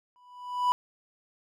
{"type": "tone with exponential growth", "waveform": "triangle", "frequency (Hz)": 987.8, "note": "B5", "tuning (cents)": 0, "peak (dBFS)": -17, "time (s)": [0.16, 0.72], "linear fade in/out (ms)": 0, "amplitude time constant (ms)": 120, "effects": []}